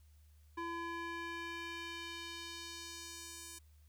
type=tone with band-pass filter sweep; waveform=square; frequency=337.5 Hz; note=E4; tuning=41 cents sharp; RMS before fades=-45 dBFS; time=0.57-3.59 s; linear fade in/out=10 ms; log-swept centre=1100 to 8700 Hz; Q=1.2; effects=added 75 Hz sine -60 dBFS peak until 3.88 s + white hiss -75 dBFS RMS until 3.88 s